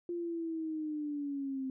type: linear sweep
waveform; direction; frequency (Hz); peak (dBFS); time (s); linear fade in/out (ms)
sine; down; 349.2 to 261; -34; 0.09-1.7; 2
effects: none